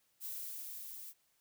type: noise with level ramp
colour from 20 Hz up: violet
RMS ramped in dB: -42 to -49 dBFS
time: 0.2-1.14 s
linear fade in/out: 50 ms
effects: white hiss -75 dBFS RMS until 1.4 s